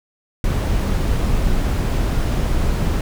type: noise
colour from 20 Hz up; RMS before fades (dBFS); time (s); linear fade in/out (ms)
brown; -18; 0.44-3.01; 2
effects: none